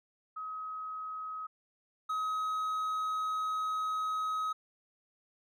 sine / triangle tone pair in turn, 1270 / 1270 Hz, D#6 / D#6, +35 / +35 cents, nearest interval unison, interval 0 cents, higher neither, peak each -37 / -29 dBFS, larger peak second, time 0.36-1.47 / 2.09-4.53 s, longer second, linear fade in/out 10 ms, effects none

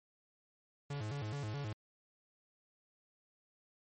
45% pulse tone with vibrato, 123.47 Hz, B2, in tune, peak -38 dBFS, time 0.9-1.73 s, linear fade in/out 5 ms, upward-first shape square, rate 4.7 Hz, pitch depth 250 cents each way, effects MP3 32 kbps

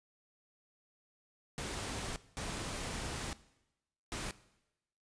pink noise bursts at uneven times, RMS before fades -40 dBFS, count 3, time 1.58-2.16 / 2.37-3.33 / 4.12-4.31 s, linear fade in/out 0 ms, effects noise-tail reverb RT60 0.9 s tail -18 dB re dry + resampled to 22050 Hz

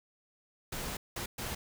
pink noise bursts at uneven times, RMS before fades -38 dBFS, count 3, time 0.72-0.97 / 1.16-1.26 / 1.38-1.55 s, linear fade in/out 5 ms, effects none

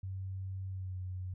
sine tone with pitch glide, 95.1 to 92.13 Hz, F#2 to F#2, +48 to -7 cents, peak -37 dBFS, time 0.03-1.34 s, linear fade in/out 5 ms, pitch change -55 cents, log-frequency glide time 0.69-0.97 s, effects none

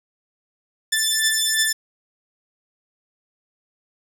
10% pulse beating tone pair, 1760 / 1762.9 Hz, A6 / A6, 0 / +3 cents, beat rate 2.9 Hz, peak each -12 dBFS, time 0.92-1.73 s, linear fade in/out 10 ms, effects none

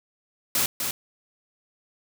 white noise with echo, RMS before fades -23 dBFS, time 0.55-0.66 s, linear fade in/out 2 ms, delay 250 ms, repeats 1, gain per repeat -5 dB, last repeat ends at 0.91 s, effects none

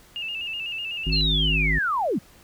sine tone with vibrato, 2739 Hz, F7, 34 cents flat, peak -28 dBFS, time 0.16-1.21 s, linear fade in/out 0 ms, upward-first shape square, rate 8 Hz, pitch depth 60 cents each way
harmonic tone, 51.91 Hz, G#1, in tune, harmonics 1 / 3 / 5 / 7, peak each -23 / -27 / -33 / -38 dBFS, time 1.06-1.79 s, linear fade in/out 10 ms
sine linear sweep, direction down, 4365 to 147.2 Hz, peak -21 dBFS, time 1.12-2.19 s, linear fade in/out 10 ms
effects pink hiss -53 dBFS RMS until 2.43 s

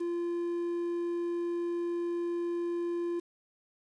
triangle tone with quantisation, 344.9 Hz, F4, 22 cents flat, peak -28 dBFS, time 0-3.2 s, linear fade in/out 10 ms, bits 9, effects resampled to 22050 Hz

